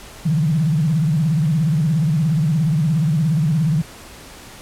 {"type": "tone with vibrato", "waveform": "sine", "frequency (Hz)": 155.56, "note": "D#3", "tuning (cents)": 0, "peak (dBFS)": -14, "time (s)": [0.25, 3.82], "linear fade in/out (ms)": 10, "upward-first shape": "sine", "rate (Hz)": 17, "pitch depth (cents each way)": 180, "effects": ["pink hiss -39 dBFS RMS until 4.61 s", "low-pass 12000 Hz 12 dB/octave"]}